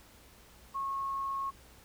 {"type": "tone", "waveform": "sine", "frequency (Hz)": 1092, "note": "C#6", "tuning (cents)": -26, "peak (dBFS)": -32, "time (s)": [0.74, 1.51], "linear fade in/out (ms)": 20, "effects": ["added 60 Hz sine -62 dBFS peak until 1.84 s", "pink hiss -58 dBFS RMS until 1.84 s"]}